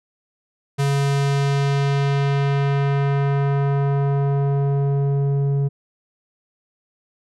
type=tone with low-pass filter sweep; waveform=square; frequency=140 Hz; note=C#3; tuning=18 cents sharp; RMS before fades=-19 dBFS; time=0.78-5.69 s; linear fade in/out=20 ms; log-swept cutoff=10000 to 340 Hz; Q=0.79; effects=none